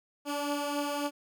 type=beating tone pair; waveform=15% pulse; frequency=288.3 / 292 Hz; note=D4 / D4; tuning=-32 / -10 cents; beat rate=3.7 Hz; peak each=-25 / -31 dBFS; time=0.25-1.11 s; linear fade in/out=50 ms; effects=none